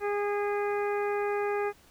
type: harmonic tone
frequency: 409.8 Hz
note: G#4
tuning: 23 cents flat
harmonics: 1 / 2 / 3 / 4 / 5 / 6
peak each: -28 / -34 / -38 / -40 / -42 / -44 dBFS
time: 0-1.73 s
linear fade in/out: 50 ms
effects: pink hiss -59 dBFS RMS until 1.9 s